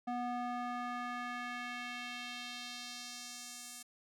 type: tone with band-pass filter sweep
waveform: square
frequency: 244.1 Hz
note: B3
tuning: 20 cents flat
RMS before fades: -42 dBFS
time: 0.07-3.83 s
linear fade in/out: 10 ms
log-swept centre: 670 to 8800 Hz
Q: 1.4
effects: none